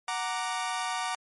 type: chord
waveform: sawtooth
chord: Gb augmented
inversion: none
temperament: equal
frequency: 740 / 932.3 / 1174.7 Hz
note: Gb5 / Bb5 / D6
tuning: 0 / 0 / 0 cents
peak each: -30 / -30 / -31 dBFS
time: 0.08-1.15 s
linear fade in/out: 2 ms
effects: MP3 48 kbps